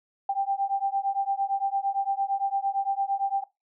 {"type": "beating tone pair", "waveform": "sine", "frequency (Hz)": [784, 792.8], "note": ["G5", "G5"], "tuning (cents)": [0, 19], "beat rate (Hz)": 8.8, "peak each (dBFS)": -27, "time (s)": [0.29, 3.44], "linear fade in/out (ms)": 5, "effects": ["noise-tail reverb RT60 0.2 s tail -19 dB re dry"]}